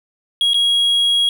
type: tone with dropouts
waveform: triangle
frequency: 3300 Hz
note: G#7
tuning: 12 cents flat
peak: -11 dBFS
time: 0.41-1.29 s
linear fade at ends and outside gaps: 1 ms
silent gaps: 0.534-0.543 s
effects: none